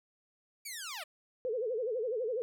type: linear sweep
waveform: 10% pulse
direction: down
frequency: 2349 to 565 Hz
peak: -31 dBFS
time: 0.65-1.04 s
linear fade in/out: 10 ms
type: tone with vibrato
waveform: sine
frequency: 470.1 Hz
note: A#4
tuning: 15 cents sharp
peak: -31 dBFS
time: 1.45-2.42 s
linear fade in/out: 0 ms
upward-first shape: sine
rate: 12 Hz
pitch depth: 180 cents each way
effects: none